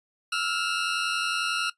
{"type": "tone pair together", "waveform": "20% pulse", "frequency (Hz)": [1318.5, 1409.5], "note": ["E6", "F6"], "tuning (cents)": [0, 16], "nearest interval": "minor second", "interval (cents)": 116, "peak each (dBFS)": [-24, -22], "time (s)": [0.32, 1.7], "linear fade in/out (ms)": 5, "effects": ["noise-tail reverb RT60 0.1 s tail -17 dB re dry", "resampled to 22050 Hz"]}